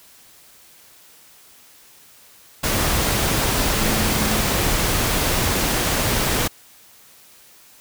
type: tone in noise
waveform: sine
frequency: 214.7 Hz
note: A3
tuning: 42 cents flat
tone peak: -27 dBFS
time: 3.76-4.46 s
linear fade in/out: 10 ms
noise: pink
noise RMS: -20 dBFS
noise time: 2.63-6.48 s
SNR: -10 dB
effects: white hiss -49 dBFS RMS until 7.8 s